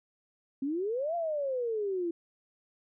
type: exponential two-way sweep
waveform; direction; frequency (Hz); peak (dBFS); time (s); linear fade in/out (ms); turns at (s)
sine; up then down; 261.6 to 698.5 to 331.6; -29; 0.62-2.11; 5; 1.15
effects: none